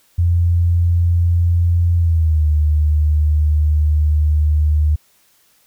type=tone with pitch glide; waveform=sine; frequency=86.1 to 75.83 Hz; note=F2 to D#2; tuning=-24 to -44 cents; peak=-11 dBFS; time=0.18-4.96 s; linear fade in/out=10 ms; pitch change=-220 cents; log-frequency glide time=1.96-2.47 s; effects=white hiss -56 dBFS RMS until 5.66 s

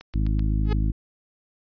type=click train; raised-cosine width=0.2 ms; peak=-24 dBFS; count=4; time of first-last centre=0.01-0.394 s; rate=7.82 Hz
type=harmonic tone; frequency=52.6 Hz; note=G#1; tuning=23 cents sharp; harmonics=1 / 2 / 3 / 4 / 5 / 6; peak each=-21 / -27 / -31 / -33 / -35 / -37 dBFS; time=0.14-0.92 s; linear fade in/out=10 ms
type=tone with exponential growth; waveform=sawtooth; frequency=423.4 Hz; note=G#4; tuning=33 cents sharp; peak=-22 dBFS; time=0.64-0.73 s; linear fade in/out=5 ms; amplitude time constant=19 ms
effects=resampled to 11025 Hz

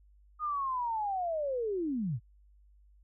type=linear sweep; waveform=sine; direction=down; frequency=1244.5 to 98 Hz; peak=-30 dBFS; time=0.39-2.2 s; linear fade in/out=50 ms; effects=added 50 Hz sine -58 dBFS peak until 3.03 s

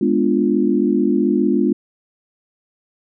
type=chord; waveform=sine; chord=G# diminished seventh; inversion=none; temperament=equal; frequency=207.7 / 246.9 / 293.7 / 349.2 Hz; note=G#3 / B3 / D4 / F4; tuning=0 / 0 / 0 / 0 cents; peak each=-19 dBFS; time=0.01-1.73 s; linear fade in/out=5 ms; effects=none

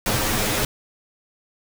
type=noise with comb filter; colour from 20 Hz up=pink; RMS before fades=-22 dBFS; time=0.06-0.65 s; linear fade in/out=2 ms; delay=9.5 ms; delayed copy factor=+0.95; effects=none

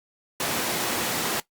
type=high-pass noise; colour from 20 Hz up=pink; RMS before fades=-27 dBFS; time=0.4-1.4 s; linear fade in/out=2 ms; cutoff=220 Hz; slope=12 dB/octave; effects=noise-tail reverb RT60 0.1 s tail -17 dB re dry + Opus 48 kbps

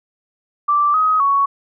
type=tone with pitch steps; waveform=sine; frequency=1171 / 1262 / 1115 Hz; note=D6 / D#6 / C#6; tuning=-5 / +24 / +10 cents; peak=-12 dBFS; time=0.68-1.46 s; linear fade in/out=10 ms; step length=260 ms; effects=none

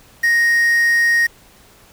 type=tone with quantisation; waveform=triangle; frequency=1867 Hz; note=A#6; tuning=2 cents sharp; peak=-10 dBFS; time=0.23-1.27 s; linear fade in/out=10 ms; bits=5; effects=pink hiss -48 dBFS RMS until 1.92 s

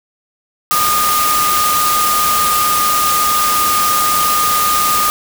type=tone in noise; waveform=sine; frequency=1224 Hz; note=D#6; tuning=29 cents flat; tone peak=-13 dBFS; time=0.71-5.1 s; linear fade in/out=0 ms; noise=white; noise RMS=-17 dBFS; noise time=0.71-5.1 s; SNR=+1 dB; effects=none

